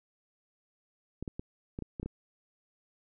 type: clicks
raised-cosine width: 3 ms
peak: -24 dBFS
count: 8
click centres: 1.226 / 1.278 / 1.395 / 1.789 / 1.823 / 1.998 / 2.03 / 2.06 s
effects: none